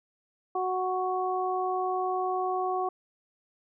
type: harmonic tone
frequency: 370 Hz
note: F#4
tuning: in tune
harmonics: 1 / 2 / 3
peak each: -31 / -29 / -33 dBFS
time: 0.55-2.89 s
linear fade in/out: 5 ms
effects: none